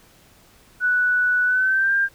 sine tone with pitch glide, 1480 to 1595.4 Hz, F#6 to G6, 0 to +30 cents, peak -16 dBFS, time 0.8-2.09 s, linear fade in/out 50 ms, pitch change +130 cents, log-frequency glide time 1.45-1.94 s, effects pink hiss -53 dBFS RMS until 2.14 s

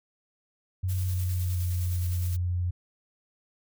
sine tone with pitch glide, 92.5 to 88.78 Hz, F#2 to F2, 0 to +29 cents, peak -25 dBFS, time 0.83-2.71 s, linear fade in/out 10 ms, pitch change -71 cents, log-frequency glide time 0.96-1.64 s
blue noise with tremolo, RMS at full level -41 dBFS, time 0.88-2.37 s, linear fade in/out 20 ms, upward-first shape square, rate 9.7 Hz, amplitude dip 30%
effects none

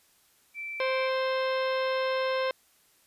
sine tone, 2333 Hz, D7, 12 cents flat, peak -34 dBFS, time 0.54-1.1 s, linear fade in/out 50 ms
harmonic tone, 523.3 Hz, C5, in tune, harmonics 1 / 2 / 3 / 4 / 5 / 6 / 7 / 8 / 10, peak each -27 / -33 / -37 / -39 / -41 / -43 / -44 / -45 / -47 dBFS, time 0.8-2.51 s, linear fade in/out 2 ms
effects white hiss -64 dBFS RMS until 3.06 s + resampled to 32000 Hz

